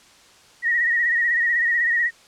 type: tone with vibrato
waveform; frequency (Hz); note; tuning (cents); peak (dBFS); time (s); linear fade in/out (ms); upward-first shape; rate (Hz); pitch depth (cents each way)
sine; 1888; A#6; +22; -17; 0.62-2.11; 50; triangle; 16; 67
effects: white hiss -51 dBFS RMS until 2.27 s + low-pass 7000 Hz 12 dB/octave